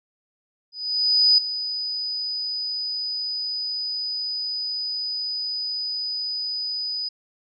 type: tone with ADSR envelope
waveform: sine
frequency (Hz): 4978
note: D#8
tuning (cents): 0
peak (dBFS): -12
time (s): 0.72-7.09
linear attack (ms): 660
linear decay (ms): 6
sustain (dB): -13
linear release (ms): 10
effects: none